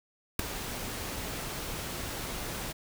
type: noise with ADSR envelope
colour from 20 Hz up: pink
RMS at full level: -25 dBFS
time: 0.39-2.73 s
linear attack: 4 ms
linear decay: 6 ms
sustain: -12 dB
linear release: 18 ms
effects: none

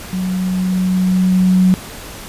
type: tone with level ramp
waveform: sine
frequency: 185 Hz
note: F#3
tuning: in tune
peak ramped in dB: -17 to -7 dBFS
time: 0.13-1.74 s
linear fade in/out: 0 ms
effects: pink hiss -32 dBFS RMS until 2.28 s + resampled to 32000 Hz

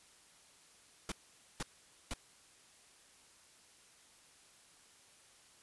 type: noise bursts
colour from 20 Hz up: pink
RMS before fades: -39 dBFS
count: 3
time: 1.09-2.137 s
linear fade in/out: 2 ms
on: 29 ms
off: 480 ms
effects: white hiss -63 dBFS RMS until 5.62 s + resampled to 24000 Hz

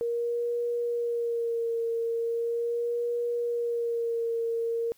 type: tone with vibrato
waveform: sine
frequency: 468.5 Hz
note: A#4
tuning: 9 cents sharp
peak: -26 dBFS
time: 0.01-4.92 s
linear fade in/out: 0 ms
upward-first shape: sine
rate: 0.39 Hz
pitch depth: 29 cents each way
effects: white hiss -63 dBFS RMS until 4.97 s

